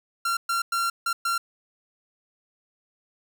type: tone bursts at uneven times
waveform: 45% pulse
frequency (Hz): 1372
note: F6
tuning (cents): -31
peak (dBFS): -23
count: 5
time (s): 0.25-0.37 / 0.49-0.62 / 0.72-0.9 / 1.06-1.13 / 1.25-1.38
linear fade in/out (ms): 5
effects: 10-bit